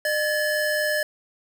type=tone pair together; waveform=square; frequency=606 / 1714 Hz; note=D#5 / A6; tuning=-46 / -46 cents; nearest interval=octave + tritone; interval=1800 cents; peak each=-25 dBFS; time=0.05-1.03 s; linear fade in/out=2 ms; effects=none